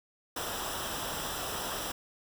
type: noise with comb filter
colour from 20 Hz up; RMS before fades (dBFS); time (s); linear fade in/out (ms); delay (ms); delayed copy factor
pink; -36; 0.36-1.92; 5; 0.45; -0.65
effects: none